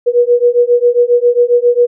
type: beating tone pair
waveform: sine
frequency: 479.8 / 487.2 Hz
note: A#4 / B4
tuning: +50 / -24 cents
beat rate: 7.4 Hz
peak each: -10 dBFS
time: 0.06-1.87 s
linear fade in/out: 20 ms
effects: none